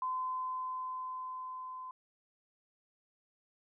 sine tone with level ramp, 1025 Hz, C6, 36 cents flat, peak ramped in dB -32 to -42 dBFS, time 0.02-1.91 s, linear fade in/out 2 ms, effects none

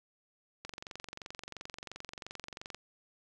click train, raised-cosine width 0.2 ms, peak -25 dBFS, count 49, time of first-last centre 0.65-2.746 s, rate 22.9 Hz, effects none

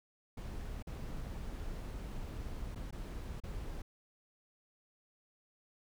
brown noise with dropouts, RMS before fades -42 dBFS, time 0.37-3.82 s, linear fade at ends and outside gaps 5 ms, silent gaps 0.826-0.87 / 2.749-2.757 / 2.909-2.925 / 3.402-3.436 s, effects none

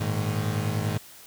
35% pulse chord, Ab suspended second, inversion none, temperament equal with one note detuned, 103.83 / 114.14 / 155.56 Hz, Ab2 / Bb2 / Eb3, 0 / -36 / 0 cents, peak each -26 / -29 / -29 dBFS, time 0-0.98 s, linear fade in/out 10 ms, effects white hiss -48 dBFS RMS until 1.26 s

